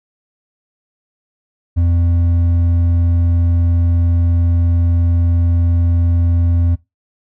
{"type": "tone with hard clipping", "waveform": "triangle", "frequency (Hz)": 85.7, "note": "F2", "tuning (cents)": -32, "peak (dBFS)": -12, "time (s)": [1.76, 6.76], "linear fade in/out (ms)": 20, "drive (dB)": 8, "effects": ["noise-tail reverb RT60 0.2 s tail -19 dB re dry"]}